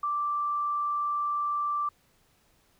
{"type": "tone", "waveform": "sine", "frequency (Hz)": 1173, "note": "D6", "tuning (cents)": -2, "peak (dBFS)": -26, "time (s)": [0.03, 1.89], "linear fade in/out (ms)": 5, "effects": ["pink hiss -66 dBFS RMS until 2.79 s"]}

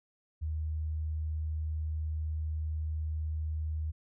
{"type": "tone", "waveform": "sine", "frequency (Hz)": 77.9, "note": "D#2", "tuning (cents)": 3, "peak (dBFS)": -31, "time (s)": [0.41, 3.92], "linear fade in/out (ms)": 20, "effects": []}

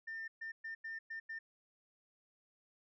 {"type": "tone bursts at uneven times", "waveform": "sine", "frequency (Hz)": 1802, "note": "A6", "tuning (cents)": 41, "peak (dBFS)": -40, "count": 6, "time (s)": [[0.07, 0.28], [0.41, 0.52], [0.64, 0.75], [0.84, 0.99], [1.1, 1.2], [1.29, 1.39]], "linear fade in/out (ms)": 10, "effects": ["tanh soft clip ceiling -38 dBFS"]}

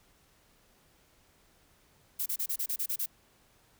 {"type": "noise bursts", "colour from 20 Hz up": "violet", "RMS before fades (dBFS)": -32, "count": 9, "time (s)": [2.19, 3.061], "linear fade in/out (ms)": 10, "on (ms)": 71, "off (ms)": 29, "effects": ["pink hiss -65 dBFS RMS until 3.79 s"]}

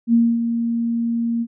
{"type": "tone with ADSR envelope", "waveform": "sine", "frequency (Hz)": 232.7, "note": "A#3", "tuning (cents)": -3, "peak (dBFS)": -10, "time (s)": [0.07, 1.47], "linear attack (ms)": 65, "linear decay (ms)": 250, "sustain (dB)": -8, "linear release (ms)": 54, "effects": []}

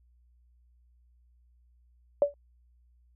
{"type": "tone with exponential decay", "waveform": "sine", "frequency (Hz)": 574, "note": "D5", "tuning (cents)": -40, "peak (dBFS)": -15, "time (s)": [2.22, 2.34], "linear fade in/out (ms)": 1, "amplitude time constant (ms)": 26, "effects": ["added 60 Hz sine -60 dBFS peak until 3.15 s"]}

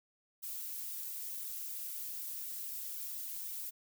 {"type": "noise with flanger", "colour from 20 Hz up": "violet", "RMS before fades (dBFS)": -42, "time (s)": [0.42, 3.71], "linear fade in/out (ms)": 20, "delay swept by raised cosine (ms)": [1.3, 4.7], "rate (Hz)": 3.9, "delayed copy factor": 1, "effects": []}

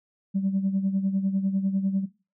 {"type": "tone with tremolo", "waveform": "sine", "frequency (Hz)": 193.6, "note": "G3", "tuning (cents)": -21, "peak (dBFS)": -19, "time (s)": [0.34, 2.06], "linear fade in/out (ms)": 20, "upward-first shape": "sine", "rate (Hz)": 10, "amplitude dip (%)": 75, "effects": ["noise-tail reverb RT60 0.3 s tail -18 dB re dry", "tanh soft clip ceiling -17 dBFS"]}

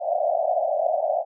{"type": "band-pass noise", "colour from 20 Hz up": "pink", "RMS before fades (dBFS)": -23, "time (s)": [0, 1.25], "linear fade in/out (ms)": 50, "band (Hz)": [590, 740], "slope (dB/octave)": 96, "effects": []}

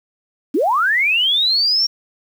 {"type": "linear sweep", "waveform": "sine", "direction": "up", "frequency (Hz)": [239.5, 5588], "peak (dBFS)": -13, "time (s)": [0.54, 1.87], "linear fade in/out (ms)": 10, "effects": ["7-bit"]}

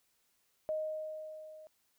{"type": "tone with level ramp", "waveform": "sine", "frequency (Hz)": 622.3, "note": "D#5", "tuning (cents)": 0, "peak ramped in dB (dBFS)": [-31, -50], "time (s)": [0.69, 1.67], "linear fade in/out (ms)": 0, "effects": ["white hiss -75 dBFS RMS until 1.98 s"]}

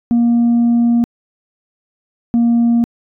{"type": "tone pair in turn", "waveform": "sine", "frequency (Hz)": [236.1, 234.9], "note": ["A#3", "A#3"], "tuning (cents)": [22, 13], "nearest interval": "unison", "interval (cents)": 9, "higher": "first", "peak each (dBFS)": -7, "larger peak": "neither", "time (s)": [[0.11, 1.04], [2.34, 2.84]], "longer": "first", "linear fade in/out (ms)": 0, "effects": ["tanh soft clip ceiling -8 dBFS"]}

